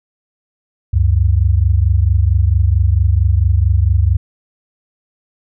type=tone pair together; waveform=sine; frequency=70.6 / 95.06 Hz; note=C#2 / F#2; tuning=+32 / +47 cents; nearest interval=perfect fourth; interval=515 cents; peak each=-12 dBFS; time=0.93-4.17 s; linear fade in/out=10 ms; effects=none